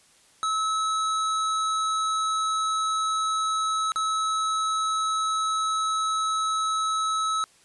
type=tone with dropouts; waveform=square; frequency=1295 Hz; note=E6; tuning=31 cents flat; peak=-24 dBFS; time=0.43-7.44 s; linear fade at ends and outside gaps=0 ms; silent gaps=3.919-3.959 s; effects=white hiss -58 dBFS RMS until 7.64 s + resampled to 24000 Hz